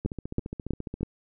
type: two click trains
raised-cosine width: 3 ms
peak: -21 / -13 dBFS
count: 15 / 4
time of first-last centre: 0.05-1.009 / 0.06-1.031 s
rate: 14.6 / 3.09 Hz
effects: none